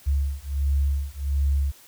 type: beating tone pair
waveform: sine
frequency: 69.3 / 70.7 Hz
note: C#2 / C#2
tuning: 0 / +35 cents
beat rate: 1.4 Hz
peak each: -24 dBFS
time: 0.06-1.72 s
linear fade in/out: 20 ms
effects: white hiss -51 dBFS RMS until 1.87 s